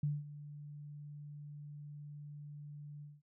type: tone with ADSR envelope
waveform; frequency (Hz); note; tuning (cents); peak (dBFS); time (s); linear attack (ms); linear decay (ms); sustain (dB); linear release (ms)
sine; 146.83; D3; 0; -30; 0.03-3.22; 4; 200; -16; 200
effects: none